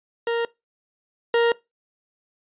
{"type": "tone pair in turn", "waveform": "40% pulse", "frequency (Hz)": [466.2, 468], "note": ["A#4", "A#4"], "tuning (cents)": [0, 7], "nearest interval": "unison", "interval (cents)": 7, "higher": "second", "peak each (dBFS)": [-20, -15], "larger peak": "second", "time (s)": [[0.27, 0.45], [1.34, 1.52]], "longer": "neither", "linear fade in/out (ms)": 2, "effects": ["noise-tail reverb RT60 0.2 s tail -21 dB re dry", "resampled to 8000 Hz"]}